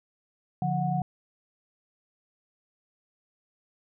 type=tone cluster; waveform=sine; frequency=145.5 / 175.3 / 734 Hz; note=D3 / F3 / F#5; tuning=-16 / +7 / -14 cents; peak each=-29 dBFS; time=0.62-1.02 s; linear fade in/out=2 ms; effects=none